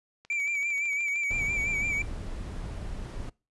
click train, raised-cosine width 0.2 ms, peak -32 dBFS, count 16, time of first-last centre 0.25-1.386 s, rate 13.2 Hz
triangle tone with vibrato, 2312 Hz, D7, 28 cents flat, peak -25 dBFS, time 0.3-2.02 s, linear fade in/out 2 ms, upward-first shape sine, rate 5.9 Hz, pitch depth 52 cents each way
brown noise, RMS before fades -36 dBFS, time 1.3-3.3 s, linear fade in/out 10 ms
effects noise-tail reverb RT60 0.3 s tail -24 dB re dry + resampled to 24000 Hz

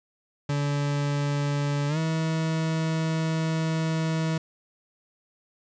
40% pulse tone with pitch glide, 143.9 to 160.59 Hz, D3 to E3, -35 to -45 cents, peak -23 dBFS, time 0.49-4.38 s, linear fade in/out 5 ms, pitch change +190 cents, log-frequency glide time 1.88-1.98 s, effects resampled to 16000 Hz + 9-bit

